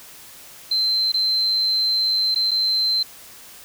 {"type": "tone with dropouts", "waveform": "sine", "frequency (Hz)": 4101, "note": "C8", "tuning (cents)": -36, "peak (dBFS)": -17, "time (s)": [0.71, 3.03], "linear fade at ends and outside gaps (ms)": 5, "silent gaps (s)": [[1.12, 1.14], [2.347, 2.358], [2.51, 2.514]], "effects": ["white hiss -43 dBFS RMS until 3.64 s"]}